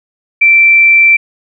sine tone, 2342 Hz, D7, 5 cents flat, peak -3 dBFS, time 0.41-1.17 s, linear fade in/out 10 ms, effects none

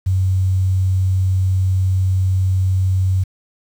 sine tone with quantisation, 93.9 Hz, F#2, 26 cents sharp, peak -13 dBFS, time 0.06-3.24 s, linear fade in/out 10 ms, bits 7, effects none

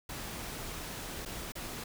pink noise with dropouts, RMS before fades -41 dBFS, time 0.09-1.84 s, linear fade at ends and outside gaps 5 ms, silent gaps 1.252-1.258 / 1.521-1.553 s, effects none

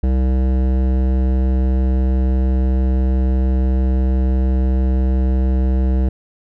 sine tone with hard clipping, 64.5 Hz, C2, 24 cents flat, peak -15 dBFS, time 0.03-6.09 s, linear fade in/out 5 ms, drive 15 dB, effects none

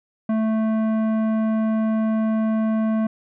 sine tone with tanh clipping, 220 Hz, A3, in tune, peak -20 dBFS, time 0.29-3.07 s, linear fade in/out 5 ms, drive 13 dB, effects none

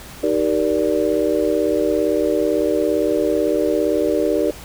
sine chord, Eb major seventh, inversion none, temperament just, 311.1 / 388.9 / 466.7 / 583.4 Hz, Eb4 / G4 / Bb4 / D5, 0 / -14 / +2 / -12 cents, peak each -21 dBFS, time 0.23-4.51 s, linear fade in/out 5 ms, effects added 60 Hz sine -43 dBFS peak until 4.64 s + pink hiss -38 dBFS RMS until 4.64 s

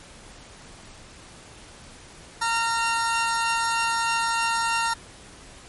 sawtooth tone pair together, 920.4 / 1379 Hz, A#5 / F6, -22 / -22 cents, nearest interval perfect fifth, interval 700 cents, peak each -20 / -22 dBFS, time 2.41-4.94 s, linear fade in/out 10 ms, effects pink hiss -46 dBFS RMS until 5.68 s + MP3 48 kbps

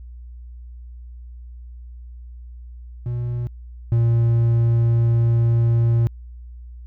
triangle tone pair in turn, 120.6 / 116.47 Hz, B2 / A#2, -41 / -1 cents, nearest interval minor second, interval 60 cents, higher first, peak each -20 / -12 dBFS, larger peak second, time 3.06-3.47 / 3.92-6.07 s, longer second, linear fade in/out 0 ms, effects added 60 Hz sine -35 dBFS peak until 6.86 s

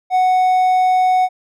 triangle tone, 740 Hz, F#5, in tune, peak -9 dBFS, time 0.1-1.29 s, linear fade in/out 50 ms, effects none

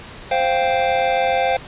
square chord, C suspended fourth, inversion none, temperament just, 523.3 / 697.7 / 784.9 Hz, C5 / F5 / G5, 0 / -2 / +2 cents, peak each -21 / -21 / -21 dBFS, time 0.31-1.57 s, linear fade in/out 5 ms, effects pink hiss -37 dBFS RMS until 1.67 s + resampled to 8000 Hz

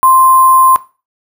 sine tone with sample-and-hold, 1046.5 Hz, C6, in tune, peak -4 dBFS, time 0.03-0.76 s, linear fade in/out 0 ms, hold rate 11025 Hz, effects noise-tail reverb RT60 0.3 s tail -17 dB re dry

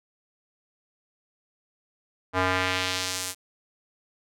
square tone with band-pass filter sweep, 92.5 Hz, F#2, in tune, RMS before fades -27 dBFS, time 2.33-3.35 s, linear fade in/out 50 ms, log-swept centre 1100 to 9900 Hz, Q 1, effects none

